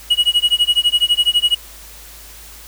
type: tone with tremolo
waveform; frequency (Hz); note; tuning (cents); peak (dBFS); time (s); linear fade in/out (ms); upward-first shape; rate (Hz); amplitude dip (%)
triangle; 2907; F#7; -31; -7; 0.1-1.55; 10; sine; 12; 100
effects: added 53 Hz sine -41 dBFS peak until 2.67 s + white hiss -39 dBFS RMS until 2.67 s